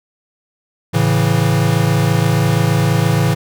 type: chord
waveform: square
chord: A major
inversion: none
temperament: equal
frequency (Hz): 110 / 138.59 / 164.81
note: A2 / C#3 / E3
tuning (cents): 0 / 0 / 0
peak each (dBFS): -17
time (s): 0.93-3.35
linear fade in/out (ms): 20
effects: none